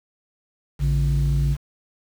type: tone pair together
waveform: sine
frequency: 56.81 / 142.2 Hz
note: A#1 / C#3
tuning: -44 / +45 cents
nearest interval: octave + major third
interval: 1589 cents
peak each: -18 dBFS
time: 0.79-1.57 s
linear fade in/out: 50 ms
effects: tanh soft clip ceiling -14 dBFS + 7-bit

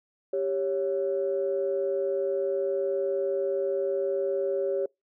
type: tone pair together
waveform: sine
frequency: 393.7 / 554.4 Hz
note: G4 / C#5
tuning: +8 / 0 cents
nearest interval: tritone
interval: 592 cents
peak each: -27 dBFS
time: 0.33-4.86 s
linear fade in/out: 5 ms
effects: noise-tail reverb RT60 0.2 s tail -26 dB re dry + tanh soft clip ceiling -17 dBFS

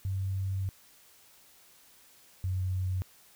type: tone pair in turn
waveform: sine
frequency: 96 / 92.78 Hz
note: G2 / F#2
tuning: -36 / +5 cents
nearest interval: minor second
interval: 59 cents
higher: first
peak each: -29 / -28 dBFS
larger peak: second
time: 0.05-0.69 / 2.44-3.02 s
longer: first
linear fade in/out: 0 ms
effects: white hiss -59 dBFS RMS until 3.35 s

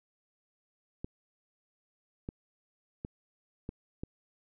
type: clicks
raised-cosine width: 3 ms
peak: -24 dBFS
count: 5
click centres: 1.045 / 2.289 / 3.049 / 3.691 / 4.035 s
effects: none

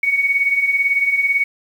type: beating tone pair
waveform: sine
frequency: 2217 / 2235 Hz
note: C#7 / C#7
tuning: 0 / +14 cents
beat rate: 18 Hz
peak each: -21 / -15 dBFS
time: 0.03-1.44 s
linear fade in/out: 5 ms
effects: 7-bit

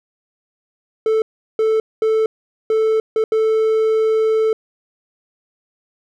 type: tone bursts at uneven times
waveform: triangle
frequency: 440 Hz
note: A4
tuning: in tune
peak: -11 dBFS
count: 6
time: 1.06-1.22 / 1.59-1.8 / 2.02-2.26 / 2.7-3 / 3.16-3.24 / 3.32-4.53 s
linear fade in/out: 2 ms
effects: none

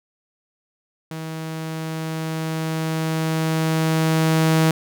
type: tone with level ramp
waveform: sawtooth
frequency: 160 Hz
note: D#3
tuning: 49 cents sharp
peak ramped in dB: -25 to -10 dBFS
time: 1.11-4.71 s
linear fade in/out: 2 ms
effects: none

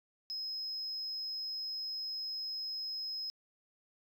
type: tone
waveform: sine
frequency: 5120 Hz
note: D#8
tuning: 49 cents sharp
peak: -35 dBFS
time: 0.3-3.3 s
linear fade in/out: 0 ms
effects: tanh soft clip ceiling -34 dBFS

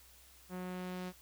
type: tone with low-pass filter sweep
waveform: sawtooth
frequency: 182.2 Hz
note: F#3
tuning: 26 cents flat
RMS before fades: -42 dBFS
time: 0.49-1.13 s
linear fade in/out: 50 ms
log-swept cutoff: 1800 to 6500 Hz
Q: 0.75
effects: added 63 Hz sine -64 dBFS peak until 1.21 s + white hiss -61 dBFS RMS until 1.21 s

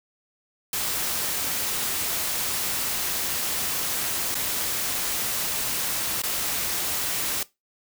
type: noise with dropouts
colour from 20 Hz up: white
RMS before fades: -27 dBFS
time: 0.73-7.43 s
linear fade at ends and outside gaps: 2 ms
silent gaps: 4.344-4.352 / 6.219-6.235 s
effects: noise-tail reverb RT60 0.2 s tail -19 dB re dry

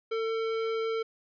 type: tone with hard clipping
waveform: sine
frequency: 449.1 Hz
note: A4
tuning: 35 cents sharp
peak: -30 dBFS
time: 0.11-1.03 s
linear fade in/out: 10 ms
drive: 16 dB
effects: resampled to 11025 Hz

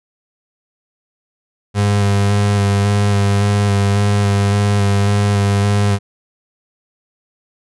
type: tone with vibrato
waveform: 35% pulse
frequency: 101.1 Hz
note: G#2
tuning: 46 cents flat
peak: -10 dBFS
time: 1.74-5.99 s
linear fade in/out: 50 ms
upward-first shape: square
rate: 1.8 Hz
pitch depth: 15 cents each way
effects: resampled to 24000 Hz

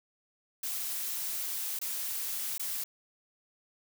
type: noise with dropouts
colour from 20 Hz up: blue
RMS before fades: -35 dBFS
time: 0.63-2.84 s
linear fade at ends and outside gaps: 5 ms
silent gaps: 1.79-1.814 / 2.58-2.595 s
effects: none

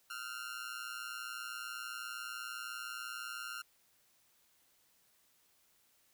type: tone with amplitude modulation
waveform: sawtooth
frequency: 1396.9 Hz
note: F6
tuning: in tune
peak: -34 dBFS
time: 0.1-3.62 s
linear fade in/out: 5 ms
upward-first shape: sine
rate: 120 Hz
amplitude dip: 90%
effects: white hiss -71 dBFS RMS until 6.13 s

